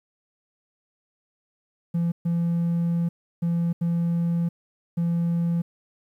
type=tone bursts at uneven times; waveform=triangle; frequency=170 Hz; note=F3; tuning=46 cents flat; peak=-18 dBFS; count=5; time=1.94-2.12 / 2.25-3.09 / 3.42-3.73 / 3.81-4.49 / 4.97-5.62 s; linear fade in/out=10 ms; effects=tanh soft clip ceiling -15 dBFS + 10-bit